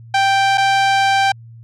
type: tone with dropouts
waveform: sawtooth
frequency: 784 Hz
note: G5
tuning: in tune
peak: -8 dBFS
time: 0.14-1.32 s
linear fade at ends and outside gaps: 5 ms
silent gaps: 0.575-0.579 s
effects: added 115 Hz sine -36 dBFS peak until 1.63 s + low-pass 5000 Hz 12 dB/octave